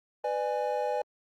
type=chord; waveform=triangle; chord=G# diminished; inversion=first; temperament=just; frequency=498.4 / 598 / 830.6 Hz; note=B4 / D5 / G#5; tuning=+16 / +31 / 0 cents; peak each=-30 dBFS; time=0.24-1.02 s; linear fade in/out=5 ms; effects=Opus 48 kbps